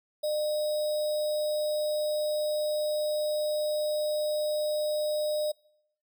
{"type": "tone with sample-and-hold", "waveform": "sine", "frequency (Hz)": 605, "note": "D#5", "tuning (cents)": -49, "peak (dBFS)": -26, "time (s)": [0.23, 5.52], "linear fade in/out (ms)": 10, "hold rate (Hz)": 4410, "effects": ["noise-tail reverb RT60 0.8 s tail -26 dB re dry"]}